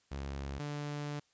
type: tone pair in turn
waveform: sawtooth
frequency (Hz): 69.1 / 146.42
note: C#2 / D3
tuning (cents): -5 / -5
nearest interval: octave + minor second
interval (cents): 1300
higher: second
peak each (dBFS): -34 / -33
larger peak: second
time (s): 0.11-0.59 / 0.59-1.2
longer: second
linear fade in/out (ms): 10
effects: white hiss -72 dBFS RMS until 1.33 s + resampled to 16000 Hz